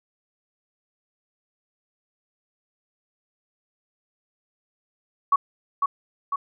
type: tone with echo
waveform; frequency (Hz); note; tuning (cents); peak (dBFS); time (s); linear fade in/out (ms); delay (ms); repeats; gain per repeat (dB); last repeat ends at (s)
sine; 1122; C#6; +21; -14; 5.32-5.36; 5; 500; 2; -4; 6.36
effects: none